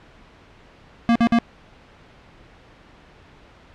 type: tone bursts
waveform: square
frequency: 233.3 Hz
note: A#3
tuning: 2 cents sharp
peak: -14 dBFS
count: 3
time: 1.09-1.387 s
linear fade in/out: 0 ms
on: 65 ms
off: 51 ms
effects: pink hiss -49 dBFS RMS until 3.74 s + low-pass 3000 Hz 12 dB/octave